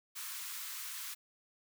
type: high-pass noise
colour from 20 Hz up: white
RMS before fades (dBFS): -43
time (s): 0.15-1.15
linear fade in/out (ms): 20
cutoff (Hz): 1000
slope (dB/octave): 48
effects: none